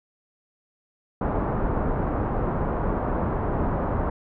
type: low-pass noise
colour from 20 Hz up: pink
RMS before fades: -25 dBFS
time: 1.21-4.1 s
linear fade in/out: 5 ms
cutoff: 1200 Hz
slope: 24 dB/octave
effects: none